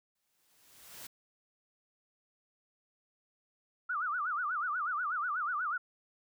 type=noise with exponential growth; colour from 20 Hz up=white; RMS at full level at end=-45 dBFS; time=0.15-1.07 s; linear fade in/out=5 ms; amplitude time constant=200 ms
type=tone with vibrato; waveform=sine; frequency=1318.5 Hz; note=E6; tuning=in tune; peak=-31 dBFS; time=3.89-5.78 s; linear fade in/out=10 ms; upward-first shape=sine; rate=8.2 Hz; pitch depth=220 cents each way
effects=none